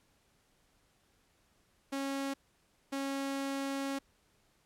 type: tone bursts at uneven times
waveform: sawtooth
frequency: 274.4 Hz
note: C#4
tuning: 17 cents flat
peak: -30 dBFS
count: 2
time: 1.92-2.34 / 2.92-3.99 s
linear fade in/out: 10 ms
effects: pink hiss -71 dBFS RMS until 4.65 s + low-pass 12000 Hz 12 dB/octave